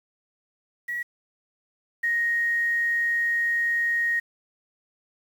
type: tone pair in turn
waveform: sine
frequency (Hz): 1921 / 1870.6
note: B6 / A#6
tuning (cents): -48 / +6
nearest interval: unison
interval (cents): 46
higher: first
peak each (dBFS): -27 / -21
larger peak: second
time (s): 0.88-1.03 / 2.03-4.2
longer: second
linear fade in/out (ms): 10
effects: 8-bit